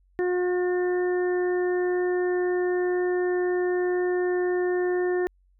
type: harmonic tone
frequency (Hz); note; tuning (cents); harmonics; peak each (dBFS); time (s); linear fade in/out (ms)
359.8; F#4; -48; 1 / 2 / 3 / 4 / 5; -22 / -35 / -43 / -44 / -35; 0.19-5.27; 0
effects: added 46 Hz sine -59 dBFS peak until 5.59 s